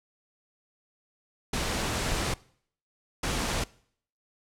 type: noise bursts at uneven times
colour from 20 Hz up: pink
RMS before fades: -29 dBFS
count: 2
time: 1.53-2.34 / 3.23-3.64 s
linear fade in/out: 5 ms
effects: noise-tail reverb RT60 0.6 s tail -22 dB re dry + low-pass 9000 Hz 12 dB/octave